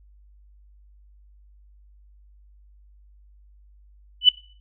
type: tone with exponential growth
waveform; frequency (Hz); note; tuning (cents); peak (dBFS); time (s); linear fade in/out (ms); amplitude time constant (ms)
sine; 2986; F#7; +15; -5; 4.21-4.29; 5; 17
effects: noise-tail reverb RT60 0.5 s tail -21 dB re dry + added 50 Hz sine -50 dBFS peak until 4.6 s